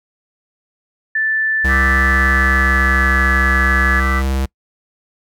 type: tone with pitch glide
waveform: sine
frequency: 1760 to 1706 Hz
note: A6 to G#6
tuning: 0 to +46 cents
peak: -14 dBFS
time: 1.15-4 s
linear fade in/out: 5 ms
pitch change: -54 cents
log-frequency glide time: 1.8-3.27 s
type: tone with vibrato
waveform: square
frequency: 66.6 Hz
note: C2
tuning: 31 cents sharp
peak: -16 dBFS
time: 1.64-4.46 s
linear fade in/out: 10 ms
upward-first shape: sine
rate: 18 Hz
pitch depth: 8 cents each way
type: chord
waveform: sine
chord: E minor seventh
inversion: third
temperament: equal with one note detuned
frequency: 1174.7 / 1318.5 / 1530.4 / 1975.5 Hz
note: D6 / E6 / G6 / B6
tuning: 0 / 0 / -42 / 0 cents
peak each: -22 / -25 / -25 / -21 dBFS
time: 1.67-4.23 s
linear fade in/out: 50 ms
effects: noise-tail reverb RT60 0.1 s tail -25 dB re dry